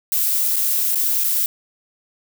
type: noise with dropouts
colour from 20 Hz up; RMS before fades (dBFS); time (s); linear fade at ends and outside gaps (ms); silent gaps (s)
violet; -19; 0.12-1.46; 1; 0.56-0.564 / 0.948-0.956 / 1.238-1.242
effects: none